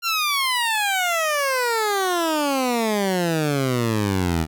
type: exponential sweep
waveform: 15% pulse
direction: down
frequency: 1396.9 to 77.78 Hz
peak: -13 dBFS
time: 0.02-4.47 s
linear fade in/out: 50 ms
effects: none